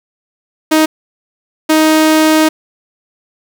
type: tone bursts at uneven times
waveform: sawtooth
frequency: 313.1 Hz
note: D#4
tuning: 11 cents sharp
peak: -3 dBFS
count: 2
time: 0.71-0.86 / 1.69-2.49 s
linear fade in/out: 10 ms
effects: 7-bit